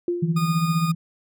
sine tone with exponential decay, 349.2 Hz, F4, in tune, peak -18 dBFS, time 0.08-0.59 s, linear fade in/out 2 ms, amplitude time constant 110 ms
sine tone with tremolo, 164.81 Hz, E3, in tune, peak -16 dBFS, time 0.22-0.95 s, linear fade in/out 10 ms, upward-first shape sine, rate 15 Hz, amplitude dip 70%
40% pulse tone, 1228 Hz, D#6, 23 cents flat, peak -26 dBFS, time 0.36-0.92 s, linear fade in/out 10 ms
effects none

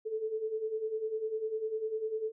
sine beating tone pair, 430.1 / 440.1 Hz, A4 / A4, -39 / 0 cents, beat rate 10 Hz, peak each -38 / -33 dBFS, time 0.05-2.32 s, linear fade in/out 20 ms, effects none

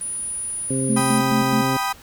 sine tone, 9700 Hz, D#9, 45 cents flat, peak -25 dBFS, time 0.01-1.18 s, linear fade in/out 2 ms
harmonic tone, 132.2 Hz, C3, 18 cents sharp, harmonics 1 / 2 / 3 / 4, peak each -25 / -23 / -29 / -31 dBFS, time 0.7-1.77 s, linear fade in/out 5 ms
sine tone with tremolo, 220 Hz, A3, in tune, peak -18 dBFS, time 0.89-1.62 s, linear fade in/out 5 ms, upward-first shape square, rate 4.7 Hz, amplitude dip 70%
35% pulse chord, G augmented, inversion none, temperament equal, 784 / 987.8 / 1244.5 Hz, G5 / B5 / D#6, 0 / 0 / 0 cents, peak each -24 dBFS, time 0.96-1.93 s, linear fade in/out 10 ms
effects pink hiss -46 dBFS RMS until 2.02 s

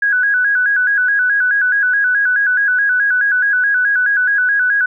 sine tone with vibrato, 1568 Hz, G6, in tune, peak -11 dBFS, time 0.02-4.86 s, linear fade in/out 5 ms, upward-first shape square, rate 4.7 Hz, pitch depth 86 cents each way, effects none

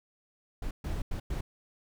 brown noise bursts at uneven times, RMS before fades -33 dBFS, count 4, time 0.62-0.71 / 0.84-1.02 / 1.11-1.2 / 1.3-1.41 s, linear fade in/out 5 ms, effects none

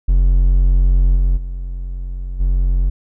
triangle tone with level steps, 44.85 Hz, F1, 47 cents sharp, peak -7 / -9 / -20 / -10 dBFS, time 0.08-2.9 s, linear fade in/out 10 ms, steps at 1.15 / 1.36 / 2.39 s, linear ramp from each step 20 ms, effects none

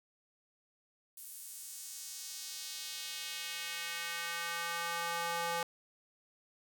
square tone with high-pass filter sweep, 169.6 Hz, E3, 50 cents sharp, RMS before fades -40 dBFS, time 1.17-5.63 s, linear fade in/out 2 ms, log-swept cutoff 11000 to 710 Hz, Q 1.2, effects none

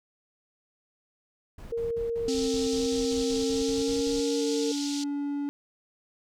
brown noise bursts, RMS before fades -42 dBFS, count 14, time 1.58-4.203 s, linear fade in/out 5 ms, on 140 ms, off 51 ms
sine tone with vibrato, 459.4 Hz, A#4, 25 cents flat, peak -27 dBFS, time 1.72-4.72 s, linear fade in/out 5 ms, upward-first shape square, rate 0.93 Hz, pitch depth 18 cents each way
pink band-pass noise, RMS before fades -37 dBFS, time 2.28-5.04 s, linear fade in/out 5 ms, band 3600 to 6800 Hz, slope 24 dB/octave
triangle tone with pitch glide, 263.7 to 285.9 Hz, C4 to D4, +14 to -46 cents, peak -26 dBFS, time 2.28-5.49 s, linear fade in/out 0 ms, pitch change +140 cents, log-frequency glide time 3.25-4.49 s
effects none

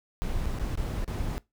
brown noise with dropouts, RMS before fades -30 dBFS, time 0.22-1.38 s, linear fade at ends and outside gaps 0 ms, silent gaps 0.457-0.462 / 0.587-0.596 / 0.754-0.775 / 1.044-1.078 s, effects noise-tail reverb RT60 0.2 s tail -21 dB re dry

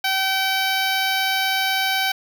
10% pulse tone with notch filter, 768 Hz, G5, 36 cents flat, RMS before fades -21 dBFS, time 0.04-2.12 s, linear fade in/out 5 ms, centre 9300 Hz, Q 1.6, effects 8-bit

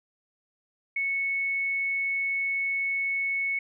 sine tone, 2208 Hz, C#7, 7 cents flat, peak -25 dBFS, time 0.96-3.59 s, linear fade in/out 5 ms, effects none

